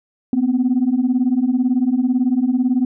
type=beating tone pair; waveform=sine; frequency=241.1 / 259.1 Hz; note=B3 / C4; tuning=-41 / -17 cents; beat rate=18 Hz; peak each=-17 / -15 dBFS; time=0.33-2.85 s; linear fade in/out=2 ms; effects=tanh soft clip ceiling -9 dBFS